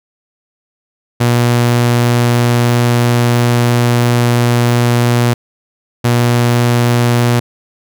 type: tone bursts at uneven times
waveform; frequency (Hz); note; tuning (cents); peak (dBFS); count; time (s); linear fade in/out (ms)
sawtooth; 120.2; B2; -46; -5; 2; 1.2-5.34 / 6.04-7.4; 10
effects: none